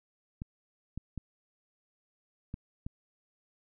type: clicks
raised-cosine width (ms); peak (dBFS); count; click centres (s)
5; -25; 5; 0.419 / 0.976 / 1.177 / 2.541 / 2.865
effects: none